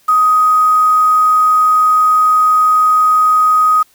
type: tone with quantisation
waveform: sine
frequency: 1253 Hz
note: D#6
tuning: 12 cents sharp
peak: -7 dBFS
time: 0.08-3.83 s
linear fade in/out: 10 ms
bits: 5
effects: white hiss -52 dBFS RMS until 3.94 s